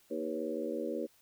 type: harmonic tone with a mistuned harmonic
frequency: 78.7 Hz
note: D#2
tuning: 20 cents sharp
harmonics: 3 / 4 / 5 / 6 / 7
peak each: -41 / -39 / -40 / -39 / -40 dBFS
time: 0.1-1.07 s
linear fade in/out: 20 ms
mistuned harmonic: 6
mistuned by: +47 cents
effects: white hiss -66 dBFS RMS until 1.21 s